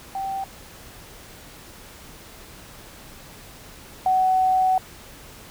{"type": "tone pair in turn", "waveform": "sine", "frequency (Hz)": [777, 749.6], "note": ["G5", "F#5"], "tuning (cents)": [-16, 22], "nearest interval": "minor second", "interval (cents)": 62, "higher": "first", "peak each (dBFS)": [-25, -16], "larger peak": "second", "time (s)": [[0.15, 0.44], [4.06, 4.78]], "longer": "second", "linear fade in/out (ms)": 2, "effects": ["pink hiss -44 dBFS RMS until 5.5 s"]}